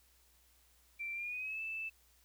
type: tone with pitch glide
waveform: sine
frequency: 2349 to 2637 Hz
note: D7 to E7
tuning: 0 to 0 cents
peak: -38 dBFS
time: 0.99-1.9 s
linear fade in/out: 20 ms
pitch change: +200 cents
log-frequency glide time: 1.13-1.61 s
effects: added 60 Hz sine -70 dBFS peak until 2.24 s + white hiss -69 dBFS RMS until 2.24 s